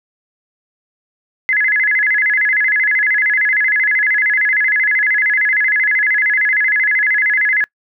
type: tone with vibrato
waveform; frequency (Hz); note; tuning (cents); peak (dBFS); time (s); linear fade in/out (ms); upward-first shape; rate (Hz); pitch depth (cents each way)
sine; 1864.7; A#6; 0; -11; 1.49-7.64; 0; square; 13; 170
effects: noise-tail reverb RT60 0.1 s tail -26 dB re dry